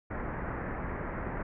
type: low-pass noise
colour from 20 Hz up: pink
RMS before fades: -36 dBFS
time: 0.1-1.43 s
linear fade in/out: 10 ms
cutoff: 2000 Hz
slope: 48 dB/octave
effects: none